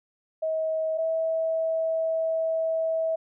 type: tone pair in turn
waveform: sine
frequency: 637 / 648.1 Hz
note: D#5 / E5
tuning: +41 / -30 cents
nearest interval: unison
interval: 29 cents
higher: second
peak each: -24 / -23 dBFS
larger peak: second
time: 0.42-0.98 / 0.98-3.16 s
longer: second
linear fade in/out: 10 ms
effects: none